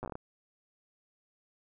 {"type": "slowing click train", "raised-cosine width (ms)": 1, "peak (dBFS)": -25, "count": 8, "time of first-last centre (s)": [0.03, 0.154], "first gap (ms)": 8, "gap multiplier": 1.26, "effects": []}